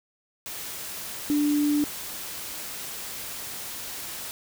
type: tone in noise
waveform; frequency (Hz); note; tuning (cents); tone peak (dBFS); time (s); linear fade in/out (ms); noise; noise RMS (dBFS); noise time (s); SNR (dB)
sine; 293.7; D4; 0; -20; 1.3-1.84; 0; white; -36; 0.46-4.31; +13
effects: none